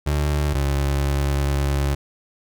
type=tone pair in turn; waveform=30% pulse; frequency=73.8 / 69.9 Hz; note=D2 / C#2; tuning=+9 / +15 cents; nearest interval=minor second; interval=94 cents; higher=first; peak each=-16 dBFS; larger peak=neither; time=0.06-0.54 / 0.54-1.95 s; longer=second; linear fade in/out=10 ms; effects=none